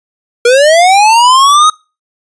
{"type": "linear sweep", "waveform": "square", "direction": "up", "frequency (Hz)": [466.2, 1268], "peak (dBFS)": -4, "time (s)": [0.45, 1.7], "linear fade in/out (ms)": 5, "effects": ["noise-tail reverb RT60 0.3 s tail -24 dB re dry", "resampled to 22050 Hz"]}